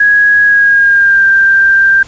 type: tone with pitch glide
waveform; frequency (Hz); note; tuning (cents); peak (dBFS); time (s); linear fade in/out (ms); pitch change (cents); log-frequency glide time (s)
sine; 1661.2 to 1581.6; G#6 to G6; 0 to +15; -4; 0-2.03; 5; -85; 0.44-1.25
effects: pink hiss -36 dBFS RMS until 2.07 s + resampled to 16000 Hz